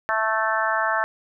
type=harmonic tone; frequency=220 Hz; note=A3; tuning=in tune; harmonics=3 / 4 / 5 / 6 / 7 / 8; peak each=-27 / -27 / -27 / -27 / -27 / -27 dBFS; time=0.09-1.04 s; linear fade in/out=0 ms; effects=none